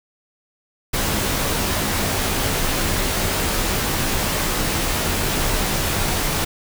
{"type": "noise with comb filter", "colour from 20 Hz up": "pink", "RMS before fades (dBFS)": -21, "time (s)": [0.93, 6.45], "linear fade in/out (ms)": 10, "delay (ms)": 17, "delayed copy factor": -0.5, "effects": []}